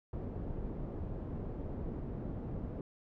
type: low-pass noise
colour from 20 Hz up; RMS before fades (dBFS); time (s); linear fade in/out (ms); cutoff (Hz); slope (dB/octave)
pink; -40; 0.13-2.81; 2; 430; 12
effects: none